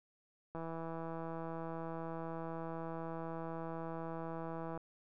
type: click train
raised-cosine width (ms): 1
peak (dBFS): -30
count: 694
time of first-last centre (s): 0.55-4.776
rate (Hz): 164
effects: none